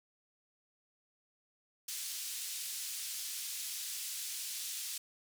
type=band-pass noise; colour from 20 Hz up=white; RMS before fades=-41 dBFS; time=1.88-4.98 s; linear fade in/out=5 ms; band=3300 to 11000 Hz; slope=12 dB/octave; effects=none